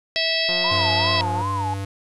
harmonic tone, 654 Hz, E5, 14 cents flat, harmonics 1 / 3 / 4 / 5 / 6 / 7 / 8, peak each -27 / -27 / -27 / -27 / -27 / -27 / -27 dBFS, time 0.16-1.21 s, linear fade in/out 0 ms
click train, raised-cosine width 1 ms, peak -20 dBFS, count 165, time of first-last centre 0.49-1.417 s, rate 177 Hz
sine tone with vibrato, 942 Hz, A#5, 18 cents sharp, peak -23 dBFS, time 0.64-1.74 s, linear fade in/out 5 ms, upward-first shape sine, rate 2.6 Hz, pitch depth 190 cents each way
square tone with pitch glide, 97 to 98.07 Hz, G2 to G2, -18 to +1 cents, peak -26 dBFS, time 0.71-1.85 s, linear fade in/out 5 ms, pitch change +19 cents, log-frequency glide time 0.84-1.45 s
effects resampled to 24000 Hz + 8-bit

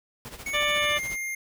pink noise with tremolo, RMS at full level -39 dBFS, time 0.25-1.16 s, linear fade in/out 0 ms, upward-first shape sine, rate 14 Hz, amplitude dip 70%
square tone with pitch glide, 2217 to 2116 Hz, C#7 to C7, 0 to +19 cents, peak -30 dBFS, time 0.46-1.35 s, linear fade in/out 5 ms, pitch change -81 cents, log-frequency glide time 0.73-0.96 s
harmonic tone, 590 Hz, D5, 8 cents sharp, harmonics 1 / 2 / 3 / 4 / 5 / 6, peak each -30 / -30 / -30 / -30 / -30 / -30 dBFS, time 0.53-0.99 s, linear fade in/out 20 ms
effects none

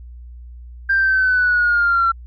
sine linear sweep, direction down, 1590 to 1349 Hz, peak -12 dBFS, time 0.89-2.12 s, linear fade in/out 10 ms, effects tanh soft clip ceiling -8 dBFS + added 60 Hz sine -34 dBFS peak until 2.26 s

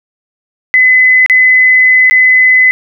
sine tone with dropouts, 2021 Hz, B6, 39 cents sharp, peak -3 dBFS, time 0.74-2.71 s, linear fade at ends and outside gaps 0 ms, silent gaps 1.262-1.298 / 2.098-2.11 s, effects none

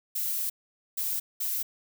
violet noise bursts at uneven times, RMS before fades -30 dBFS, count 3, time 0.15-0.5 / 0.97-1.2 / 1.4-1.63 s, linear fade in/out 10 ms, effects none

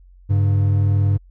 triangle tone pair together, 99.7 / 141 Hz, G2 / C#3, +30 / +30 cents, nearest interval tritone, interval 600 cents, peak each -12 / -22 dBFS, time 0.29-1.18 s, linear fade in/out 20 ms, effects added 45 Hz sine -44 dBFS peak until 1.3 s

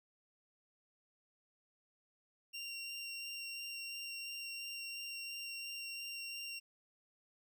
25% pulse tone with vibrato, 2764 Hz, F7, 19 cents flat, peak -39 dBFS, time 2.53-6.6 s, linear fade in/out 20 ms, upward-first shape sine, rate 2.9 Hz, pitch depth 9 cents each way, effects none

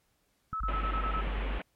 sine tone bursts, 1300 Hz, E6, 24 cents flat, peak -31 dBFS, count 7, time 0.53-1.211 s, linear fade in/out 2 ms, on 75 ms, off 26 ms
click train, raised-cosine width 5 ms, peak -30 dBFS, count 9, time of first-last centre 0.53-1.381 s, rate 9.4 Hz
sine tone, 49 Hz, G1, in tune, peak -30 dBFS, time 0.6-1.59 s, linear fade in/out 10 ms
pink band-pass noise, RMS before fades -40 dBFS, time 0.68-1.62 s, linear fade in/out 5 ms, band 170 to 3100 Hz, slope 48 dB/octave
effects pink hiss -73 dBFS RMS until 1.75 s + MP3 64 kbps

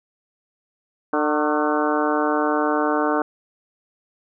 harmonic tone with a mistuned harmonic, 150 Hz, D3, 37 cents sharp, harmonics 2 / 3 / 4 / 5 / 6 / 7 / 8 / 9 / 10, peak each -23 / -25 / -26 / -27 / -28 / -28 / -29 / -30 / -30 dBFS, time 1.13-3.22 s, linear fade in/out 2 ms, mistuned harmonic 7, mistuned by +67 cents, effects none

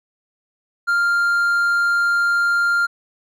triangle tone, 1396.9 Hz, F6, in tune, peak -13 dBFS, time 0.87-2.87 s, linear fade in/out 20 ms, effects none

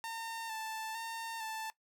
sawtooth tone with vibrato, 896 Hz, A5, 31 cents sharp, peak -35 dBFS, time 0.04-1.7 s, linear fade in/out 0 ms, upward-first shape square, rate 1.1 Hz, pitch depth 27 cents each way, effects noise-tail reverb RT60 0.1 s tail -18 dB re dry

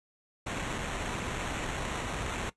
pink noise with sample-and-hold, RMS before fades -35 dBFS, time 0.46-2.5 s, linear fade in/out 10 ms, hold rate 4900 Hz, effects noise-tail reverb RT60 0.1 s tail -17 dB re dry + resampled to 24000 Hz

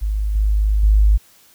sine tone with level steps, 51.91 Hz, G#1, in tune, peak -17 / -13 / -9 dBFS, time 0.01-1.18 s, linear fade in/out 20 ms, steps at 0.35 / 0.83 s, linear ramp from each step 5 ms, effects white hiss -51 dBFS RMS until 1.54 s

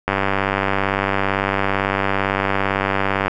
click train, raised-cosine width 0.5 ms, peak -3 dBFS, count 314, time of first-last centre 0.08-3.28 s, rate 97.8 Hz, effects none

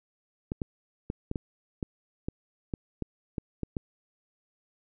clicks, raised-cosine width 3 ms, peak -18 dBFS, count 12, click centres 0.519 / 0.618 / 1.101 / 1.314 / 1.358 / 1.828 / 2.285 / 2.738 / 3.023 / 3.382 / 3.633 / 3.768 s, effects none

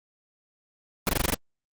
pink noise bursts, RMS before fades -23 dBFS, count 7, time 1.07-1.343 s, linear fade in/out 0 ms, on 21 ms, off 21 ms, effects Opus 24 kbps

